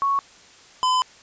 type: tone pair in turn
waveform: sine / square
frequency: 1108.7 / 1014.3 Hz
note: C#6 / B5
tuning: 0 / +46 cents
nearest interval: major second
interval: 154 cents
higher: first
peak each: -18 / -18 dBFS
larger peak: neither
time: 0.02-0.19 / 0.83-1.02 s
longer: second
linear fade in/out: 0 ms
effects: white hiss -49 dBFS RMS until 1.22 s + resampled to 16000 Hz

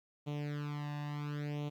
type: tone with flanger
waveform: sawtooth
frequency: 146.83 Hz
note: D3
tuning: in tune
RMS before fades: -39 dBFS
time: 0.26-1.7 s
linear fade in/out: 20 ms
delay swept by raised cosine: 0.3 to 1.11 ms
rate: 0.71 Hz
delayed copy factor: +0.85
effects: low-pass 4000 Hz 12 dB/octave + 12-bit

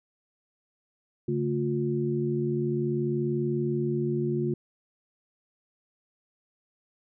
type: tone cluster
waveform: sine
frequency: 141.4 / 221.9 / 355.9 Hz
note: C#3 / A3 / F4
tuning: +35 / +15 / +33 cents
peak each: -29 / -31 / -28 dBFS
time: 1.28-4.54 s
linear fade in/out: 5 ms
effects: none

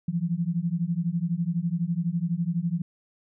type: beating tone pair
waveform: sine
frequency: 164.81 / 176.81 Hz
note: E3 / F3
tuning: 0 / +22 cents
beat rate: 12 Hz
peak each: -27 / -27 dBFS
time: 0.08-2.82 s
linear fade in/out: 5 ms
effects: none

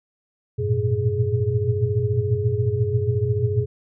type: tone cluster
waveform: sine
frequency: 94.6 / 108.9 / 116.9 / 123.2 / 417.7 Hz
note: F#2 / A2 / A#2 / B2 / G#4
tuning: +39 / -17 / +5 / -4 / +10 cents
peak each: -25 dBFS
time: 0.58-3.66 s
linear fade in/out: 20 ms
effects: none

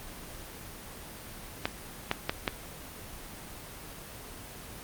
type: clicks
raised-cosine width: 0.3 ms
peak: -10 dBFS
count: 4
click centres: 1.655 / 2.114 / 2.295 / 2.478 s
effects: pink hiss -44 dBFS RMS until 4.83 s + Opus 24 kbps

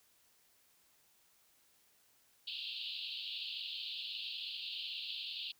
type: band-pass noise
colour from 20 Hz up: pink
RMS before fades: -43 dBFS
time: 2.47-5.52 s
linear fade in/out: 5 ms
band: 2700 to 4500 Hz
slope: 96 dB/octave
effects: white hiss -70 dBFS RMS until 5.59 s

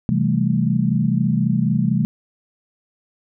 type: chord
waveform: sine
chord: A minor seventh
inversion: first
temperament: equal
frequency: 130.81 / 164.81 / 196 / 220 Hz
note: C3 / E3 / G3 / A3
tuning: 0 / 0 / 0 / 0 cents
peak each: -21 dBFS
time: 0.09-2.05 s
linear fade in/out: 0 ms
effects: none

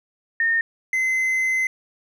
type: tone pair in turn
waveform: sine / triangle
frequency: 1830 / 2054 Hz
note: A#6 / C7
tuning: -32 / -33 cents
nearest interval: major second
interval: 199 cents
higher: second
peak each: -17 dBFS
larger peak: neither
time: 0.4-0.61 / 0.93-1.67 s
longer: second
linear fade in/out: 2 ms
effects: none

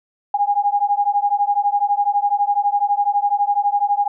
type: beating tone pair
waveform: sine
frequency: 810 / 822 Hz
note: G#5 / G#5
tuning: -43 / -18 cents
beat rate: 12 Hz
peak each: -18 dBFS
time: 0.34-4.08 s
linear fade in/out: 5 ms
effects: none

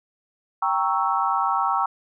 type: chord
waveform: sine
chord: G diminished seventh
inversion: none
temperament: equal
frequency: 784 / 932.3 / 1108.7 / 1318.5 Hz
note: G5 / Bb5 / Db6 / Fb6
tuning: 0 / 0 / 0 / 0 cents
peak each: -25 dBFS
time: 0.62-1.86 s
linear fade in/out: 5 ms
effects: none

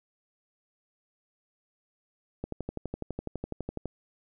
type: click train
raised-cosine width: 2 ms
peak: -20 dBFS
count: 18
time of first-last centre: 2.44-3.857 s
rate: 12 Hz
effects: none

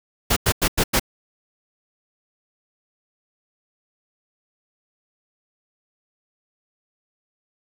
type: noise bursts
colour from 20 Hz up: pink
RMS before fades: -18 dBFS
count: 5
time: 0.3-0.997 s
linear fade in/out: 10 ms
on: 65 ms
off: 93 ms
effects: none

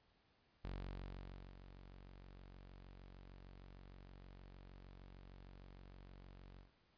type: tone with ADSR envelope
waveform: sawtooth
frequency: 46.49 Hz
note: F#1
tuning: 9 cents sharp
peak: -40 dBFS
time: 0.64-6.72 s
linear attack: 9 ms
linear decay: 900 ms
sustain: -12 dB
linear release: 140 ms
effects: pink hiss -75 dBFS RMS until 6.97 s + resampled to 11025 Hz

